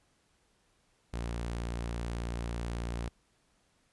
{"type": "tone", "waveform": "sawtooth", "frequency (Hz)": 58.3, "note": "A#1", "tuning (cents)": 1, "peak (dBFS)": -30, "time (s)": [1.13, 3.09], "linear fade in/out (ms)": 10, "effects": ["pink hiss -71 dBFS RMS until 3.92 s", "resampled to 24000 Hz"]}